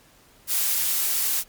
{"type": "noise", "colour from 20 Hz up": "blue", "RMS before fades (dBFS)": -23, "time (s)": [0.47, 1.44], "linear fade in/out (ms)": 50, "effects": ["pink hiss -55 dBFS RMS until 1.48 s", "MP3 96 kbps"]}